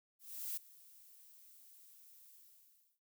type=noise with ADSR envelope; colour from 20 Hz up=violet; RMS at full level=-40 dBFS; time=0.19-3 s; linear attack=380 ms; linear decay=7 ms; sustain=-21 dB; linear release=670 ms; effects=none